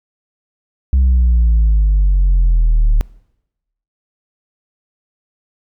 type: exponential sweep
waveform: sine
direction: down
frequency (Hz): 66.5 to 36.31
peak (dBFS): -6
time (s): 0.93-3.01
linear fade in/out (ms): 0
effects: noise-tail reverb RT60 0.9 s tail -25 dB re dry + tanh soft clip ceiling -7 dBFS